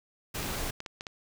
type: noise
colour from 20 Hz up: pink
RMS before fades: -34 dBFS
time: 0.34-0.71 s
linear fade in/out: 10 ms
type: clicks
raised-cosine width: 0.2 ms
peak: -21 dBFS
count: 7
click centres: 0.429 / 0.546 / 0.586 / 0.804 / 0.862 / 1.009 / 1.068 s
effects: none